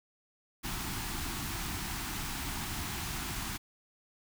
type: band-stop noise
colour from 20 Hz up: pink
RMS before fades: -37 dBFS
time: 0.63-3.58 s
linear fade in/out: 20 ms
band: 370 to 730 Hz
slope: 48 dB/octave
effects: none